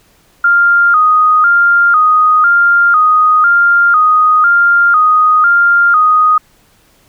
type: tone with vibrato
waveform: sine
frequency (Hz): 1319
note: E6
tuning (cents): +1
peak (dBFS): -5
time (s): 0.44-6.38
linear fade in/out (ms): 5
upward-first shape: square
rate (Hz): 1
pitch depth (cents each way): 100
effects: pink hiss -50 dBFS RMS until 7.08 s